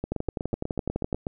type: two click trains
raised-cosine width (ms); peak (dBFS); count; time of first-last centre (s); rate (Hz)
2; -16 / -14; 11 / 13; 0.04-1.269 / 0.12-1.128; 8.14 / 11.9
effects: none